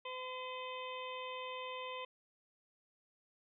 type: harmonic tone with a mistuned harmonic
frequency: 510 Hz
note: C5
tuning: 44 cents flat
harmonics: 1 / 2 / 4 / 5 / 6 / 7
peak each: -46 / -45 / -53 / -50 / -51 / -55 dBFS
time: 0.05-2.05 s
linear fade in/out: 5 ms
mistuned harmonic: 6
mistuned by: +20 cents
effects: none